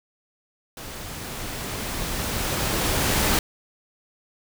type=noise with level ramp; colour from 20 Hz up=pink; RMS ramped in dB=-37 to -20 dBFS; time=0.77-3.39 s; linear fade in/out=2 ms; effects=none